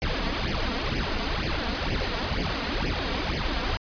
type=noise with flanger; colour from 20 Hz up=pink; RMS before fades=-27 dBFS; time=0.02-3.77 s; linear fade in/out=0 ms; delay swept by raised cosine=0.38 to 4.38 ms; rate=2.1 Hz; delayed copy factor=+0.8; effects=resampled to 11025 Hz